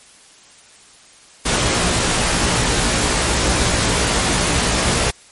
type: noise with comb filter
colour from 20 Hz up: pink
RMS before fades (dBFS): -17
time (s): 1.45-5.11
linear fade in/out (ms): 10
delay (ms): 17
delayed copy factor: +1
effects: white hiss -46 dBFS RMS until 5.31 s + MP3 48 kbps